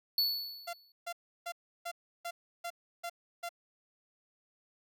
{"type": "tone with exponential decay", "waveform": "square", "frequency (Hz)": 4435, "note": "C#8", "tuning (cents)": 0, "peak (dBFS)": -25, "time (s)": [0.18, 0.92], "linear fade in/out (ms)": 2, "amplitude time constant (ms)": 160}
{"type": "tone bursts", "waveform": "sawtooth", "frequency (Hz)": 689, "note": "F5", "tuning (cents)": -24, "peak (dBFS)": -33, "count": 8, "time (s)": [0.67, 3.492], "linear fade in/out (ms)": 10, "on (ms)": 64, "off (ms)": 330}
{"effects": []}